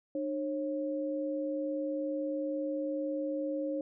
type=tone pair together; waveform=sine; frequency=301.8 / 544 Hz; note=D4 / C#5; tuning=+47 / -33 cents; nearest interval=minor seventh; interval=1020 cents; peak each=-34 / -34 dBFS; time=0.15-3.81 s; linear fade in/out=2 ms; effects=none